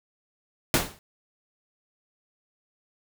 pink noise with exponential decay, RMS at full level -18 dBFS, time 0.74-0.99 s, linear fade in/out 1 ms, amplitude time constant 53 ms, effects none

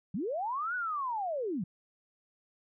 sine linear two-way sweep, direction up then down, 155.56 to 1500 to 155.56 Hz, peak -31 dBFS, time 0.14-1.64 s, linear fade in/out 5 ms, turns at 0.75 s, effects none

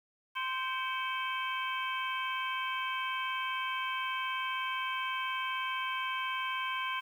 harmonic tone with a mistuned harmonic, 521 Hz, C5, 7 cents flat, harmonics 2 / 3 / 4 / 5 / 6, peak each -35 / -39 / -40 / -42 / -41 dBFS, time 0.35-7.01 s, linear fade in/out 20 ms, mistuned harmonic 4, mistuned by +140 cents, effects 10-bit

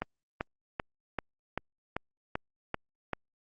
click train, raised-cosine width 0.5 ms, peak -16 dBFS, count 9, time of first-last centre 0.02-3.133 s, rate 2.57 Hz, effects Opus 32 kbps

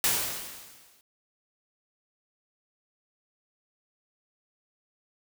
white noise with exponential decay, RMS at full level -23 dBFS, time 0.04-1.01 s, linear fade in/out 1 ms, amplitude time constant 210 ms, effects none

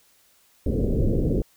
pink low-pass noise, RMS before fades -22 dBFS, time 0.66-1.42 s, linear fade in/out 2 ms, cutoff 510 Hz, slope 48 dB/octave, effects white hiss -60 dBFS RMS until 1.56 s

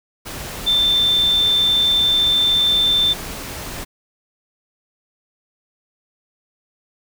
sine tone in noise, 3556 Hz, A7, 18 cents sharp, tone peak -13 dBFS, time 0.66-3.14 s, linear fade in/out 20 ms, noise pink, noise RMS -30 dBFS, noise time 0.25-3.85 s, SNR +14 dB, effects none

